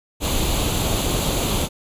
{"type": "noise with comb filter", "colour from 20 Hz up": "pink", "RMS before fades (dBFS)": -21, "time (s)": [0.2, 1.69], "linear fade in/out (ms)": 50, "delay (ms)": 0.28, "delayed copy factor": 0.6, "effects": ["resampled to 32000 Hz"]}